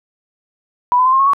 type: tone with pitch steps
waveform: sine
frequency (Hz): 985 / 1010.9 / 1037.6 / 1064.9 / 1092.9 / 1121.7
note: B5 / B5 / C6 / C6 / C#6 / C#6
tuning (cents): -5 / +40 / -15 / +30 / -25 / +20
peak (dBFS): -9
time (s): 0.92-1.334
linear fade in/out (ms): 0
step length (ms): 69
effects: none